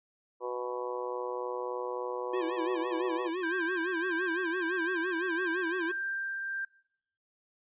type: harmonic tone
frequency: 123.47 Hz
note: B2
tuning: in tune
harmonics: 3 / 4 / 5 / 6 / 7 / 8 / 9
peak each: -38 / -35 / -45 / -48 / -46 / -40 / -45 dBFS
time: 0.4-3.31 s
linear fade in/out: 50 ms
type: tone with vibrato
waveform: square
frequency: 349.2 Hz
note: F4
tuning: in tune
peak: -32 dBFS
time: 2.33-5.92 s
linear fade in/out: 10 ms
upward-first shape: sine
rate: 5.9 Hz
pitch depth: 130 cents each way
type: tone with tremolo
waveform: sine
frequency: 1581 Hz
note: G6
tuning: 14 cents sharp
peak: -31 dBFS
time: 3.43-6.65 s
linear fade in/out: 5 ms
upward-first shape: triangle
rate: 1.6 Hz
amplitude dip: 30%
effects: noise-tail reverb RT60 0.7 s tail -22 dB re dry + resampled to 8000 Hz